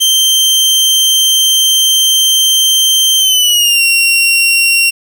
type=tone with pitch glide; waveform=sawtooth; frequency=3136 to 2746 Hz; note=G7 to F7; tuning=0 to -30 cents; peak=-4 dBFS; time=0-4.91 s; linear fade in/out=20 ms; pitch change=-230 cents; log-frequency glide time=3.18-3.82 s; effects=7-bit